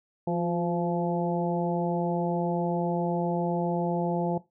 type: harmonic tone with a mistuned harmonic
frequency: 172.2 Hz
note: F3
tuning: 24 cents flat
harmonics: 1 / 2 / 3 / 4 / 5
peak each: -28 / -31 / -33 / -34 / -35 dBFS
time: 0.27-4.38 s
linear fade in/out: 5 ms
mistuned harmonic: 2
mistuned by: +37 cents
effects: noise-tail reverb RT60 0.2 s tail -17 dB re dry